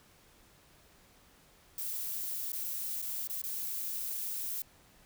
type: noise with dropouts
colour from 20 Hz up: violet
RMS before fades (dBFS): -37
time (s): 1.78-4.62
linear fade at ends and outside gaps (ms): 2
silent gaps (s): 2.52-2.53 / 3.018-3.024 / 3.274-3.297 / 3.418-3.438
effects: pink hiss -62 dBFS RMS until 5.05 s